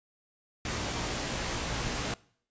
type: noise with comb filter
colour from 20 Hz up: pink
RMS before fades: -33 dBFS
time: 0.65-2.14 s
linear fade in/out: 2 ms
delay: 17 ms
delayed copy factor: +0.6
effects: noise-tail reverb RT60 0.6 s tail -23 dB re dry + resampled to 16000 Hz